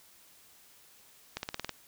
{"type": "accelerating click train", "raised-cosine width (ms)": 0.2, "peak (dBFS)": -17, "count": 7, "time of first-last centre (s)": [1.37, 1.693], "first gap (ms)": 61, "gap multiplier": 0.95, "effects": ["white hiss -59 dBFS RMS until 1.87 s"]}